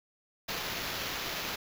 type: noise with sample-and-hold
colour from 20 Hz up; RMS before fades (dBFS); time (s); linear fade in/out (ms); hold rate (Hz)
violet; -36; 0.48-1.56; 10; 8820
effects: none